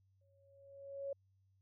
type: tone with exponential growth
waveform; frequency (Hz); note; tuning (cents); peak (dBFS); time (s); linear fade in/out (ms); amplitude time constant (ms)
sine; 554.4; C#5; 0; -37; 0.21-1.13; 5; 200
effects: added 96 Hz sine -70 dBFS peak until 1.61 s